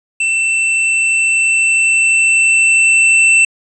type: tone with level ramp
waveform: square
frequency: 2677 Hz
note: E7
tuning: 26 cents sharp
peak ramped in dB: -13 to -7 dBFS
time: 0.2-3.45 s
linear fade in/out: 5 ms
effects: resampled to 24000 Hz + 7-bit